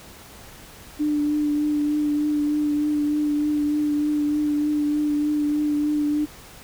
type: tone with vibrato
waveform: sine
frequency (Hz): 296.9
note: D4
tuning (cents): +19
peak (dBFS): -19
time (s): 0.99-6.26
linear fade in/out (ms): 20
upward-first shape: triangle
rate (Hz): 3.3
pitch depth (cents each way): 21
effects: pink hiss -44 dBFS RMS until 6.63 s